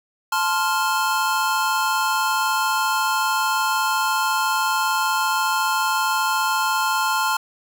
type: chord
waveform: square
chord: F major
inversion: first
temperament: just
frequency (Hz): 873.1 / 1047.7 / 1396.9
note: A5 / C6 / F6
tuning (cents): -14 / +2 / 0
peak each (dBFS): -24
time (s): 0.32-7.37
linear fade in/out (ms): 5
effects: none